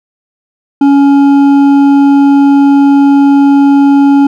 sine tone with hard clipping, 280 Hz, C#4, 18 cents sharp, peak -4 dBFS, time 0.81-4.27 s, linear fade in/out 5 ms, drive 7 dB, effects none

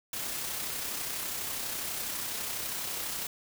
white noise with amplitude modulation, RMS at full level -34 dBFS, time 0.13-3.27 s, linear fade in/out 2 ms, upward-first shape sine, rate 32.1 Hz, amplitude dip 30%, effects none

